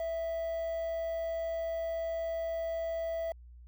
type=tone with quantisation; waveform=triangle; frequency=659.3 Hz; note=E5; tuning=in tune; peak=-30 dBFS; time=0-3.32 s; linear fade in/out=2 ms; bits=9; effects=added 60 Hz sine -49 dBFS peak until 3.67 s